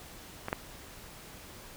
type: clicks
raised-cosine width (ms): 0.5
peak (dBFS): -19 / -14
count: 2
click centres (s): 0.484 / 0.529
effects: pink hiss -49 dBFS RMS until 1.76 s